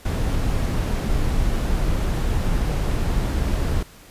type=noise; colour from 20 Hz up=brown; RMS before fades=-21 dBFS; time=0.05-3.83 s; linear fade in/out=5 ms; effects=pink hiss -47 dBFS RMS until 4.1 s + resampled to 32000 Hz